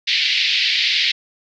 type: band-pass noise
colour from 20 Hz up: white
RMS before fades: -18 dBFS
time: 0.07-1.12 s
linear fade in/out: 10 ms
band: 2000 to 4600 Hz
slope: 48 dB/octave
effects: none